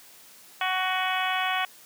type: harmonic tone with a mistuned harmonic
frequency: 372.5 Hz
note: F#4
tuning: 12 cents sharp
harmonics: 2 / 3 / 4 / 5 / 6 / 7 / 8 / 9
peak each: -29 / -31 / -32 / -33 / -34 / -34 / -35 / -36 dBFS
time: 0.61-1.65 s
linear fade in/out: 2 ms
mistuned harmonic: 7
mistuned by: -39 cents
effects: white hiss -51 dBFS RMS until 1.85 s + high-pass 150 Hz 12 dB/octave